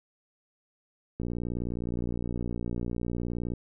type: click train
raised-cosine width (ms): 3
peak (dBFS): -20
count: 140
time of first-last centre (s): 1.2-3.536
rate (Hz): 59.5
effects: none